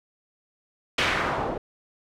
white noise with low-pass filter sweep, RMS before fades -26 dBFS, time 0.98-1.58 s, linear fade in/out 5 ms, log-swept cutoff 3000 to 530 Hz, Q 1.3, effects none

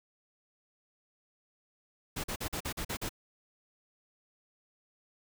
pink noise bursts, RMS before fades -36 dBFS, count 8, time 2.16-3.093 s, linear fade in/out 10 ms, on 79 ms, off 43 ms, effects none

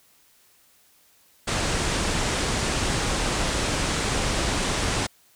pink low-pass noise, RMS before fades -25 dBFS, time 1.47-5.07 s, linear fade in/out 10 ms, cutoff 9300 Hz, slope 48 dB/octave, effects white hiss -59 dBFS RMS until 5.35 s

